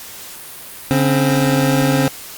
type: tone pair together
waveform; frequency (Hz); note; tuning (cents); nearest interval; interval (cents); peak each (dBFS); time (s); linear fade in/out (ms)
25% pulse; 141.5 / 263.6; C#3 / C4; +36 / +13; major seventh; 1077; -12; 0.91-2.08; 0
effects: white hiss -34 dBFS RMS until 2.37 s + Opus 48 kbps